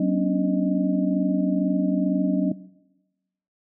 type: tone cluster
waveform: sine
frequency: 187.5 / 238 / 271.4 / 293.6 / 618 Hz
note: F#3 / A#3 / C#4 / D4 / D#5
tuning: +23 / +36 / -36 / 0 / -12 cents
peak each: -22 / -30 / -24 / -25 / -31 dBFS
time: 0-2.52 s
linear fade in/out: 5 ms
effects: noise-tail reverb RT60 1.0 s tail -20 dB re dry